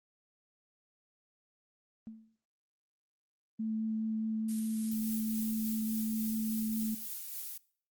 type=tone with exponential decay; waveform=sine; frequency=221.6 Hz; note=A3; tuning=13 cents sharp; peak=-39 dBFS; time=2.07-2.36 s; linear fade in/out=0 ms; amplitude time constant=61 ms
type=tone with vibrato; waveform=sine; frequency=220 Hz; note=A3; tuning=in tune; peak=-32 dBFS; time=3.59-6.95 s; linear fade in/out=10 ms; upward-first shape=sine; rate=4.8 Hz; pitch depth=9 cents each way
type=noise with tremolo; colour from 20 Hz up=violet; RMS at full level=-40 dBFS; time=4.48-7.58 s; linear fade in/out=10 ms; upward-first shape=sine; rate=3.5 Hz; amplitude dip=25%
effects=noise-tail reverb RT60 0.5 s tail -22 dB re dry + Opus 32 kbps